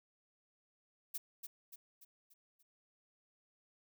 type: noise with echo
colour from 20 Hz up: violet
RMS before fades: -40 dBFS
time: 1.14-1.18 s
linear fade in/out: 10 ms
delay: 290 ms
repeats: 5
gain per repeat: -6 dB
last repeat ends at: 2.63 s
effects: none

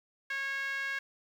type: tone with band-pass filter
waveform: 5% pulse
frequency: 547 Hz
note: C#5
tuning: 23 cents flat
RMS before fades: -35 dBFS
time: 0.3-0.99 s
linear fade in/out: 5 ms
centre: 1800 Hz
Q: 7.8
effects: 10-bit

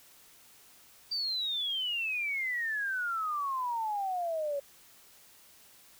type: exponential sweep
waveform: sine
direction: down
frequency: 4699 to 554.4 Hz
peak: -30 dBFS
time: 1.11-4.6 s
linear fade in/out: 10 ms
effects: white hiss -58 dBFS RMS until 5.99 s

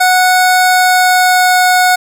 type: tone with pitch glide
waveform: 25% pulse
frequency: 736 to 731.8 Hz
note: F#5 to F#5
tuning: -9 to -19 cents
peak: -3 dBFS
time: 0-1.96 s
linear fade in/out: 10 ms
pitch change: -10 cents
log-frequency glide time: 0.65-1.61 s
effects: none

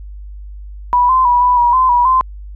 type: tone with pitch steps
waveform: sine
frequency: 981 / 1033 / 974 / 989 / 961 / 1029 / 970 / 1035 Hz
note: B5 / C6 / B5 / B5 / B5 / C6 / B5 / C6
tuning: -12 / -22 / -24 / +2 / -48 / -29 / -31 / -19 cents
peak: -8 dBFS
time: 0.93-2.21 s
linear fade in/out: 0 ms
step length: 160 ms
effects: added 50 Hz sine -28 dBFS peak until 2.55 s

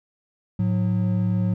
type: tone pair together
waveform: triangle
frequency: 108.2 / 181.29 Hz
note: A2 / F#3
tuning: -29 / -35 cents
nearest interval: major sixth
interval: 894 cents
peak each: -20 dBFS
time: 0.59-1.54 s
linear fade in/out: 5 ms
effects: none

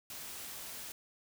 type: noise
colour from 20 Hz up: white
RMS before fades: -45 dBFS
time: 0.1-0.92 s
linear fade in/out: 2 ms
effects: none

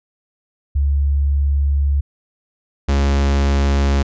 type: tone pair in turn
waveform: sine / 45% pulse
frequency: 70.6 / 69.75 Hz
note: C#2 / C#2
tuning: +32 / +11 cents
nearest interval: unison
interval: 21 cents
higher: first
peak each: -13 dBFS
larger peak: neither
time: 0.75-2.01 / 2.88-4.03 s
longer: first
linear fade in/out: 10 ms
effects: resampled to 16000 Hz

